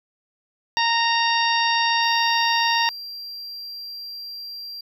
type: harmonic tone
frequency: 927 Hz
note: A#5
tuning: 10 cents flat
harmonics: 1 / 2 / 3 / 4 / 5 / 6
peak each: -21 / -24 / -26 / -27 / -28 / -29 dBFS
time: 0.77-2.89 s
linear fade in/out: 0 ms
type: tone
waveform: triangle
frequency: 4736 Hz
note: D8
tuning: 14 cents sharp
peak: -31 dBFS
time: 2.02-4.81 s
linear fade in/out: 5 ms
effects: none